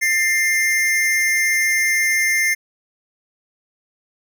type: tone pair together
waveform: square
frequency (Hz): 1791.5 / 2102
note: A6 / C7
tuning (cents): +31 / +7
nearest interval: minor third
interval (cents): 276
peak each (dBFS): -23 / -17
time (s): 0.01-2.55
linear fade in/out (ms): 20
effects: none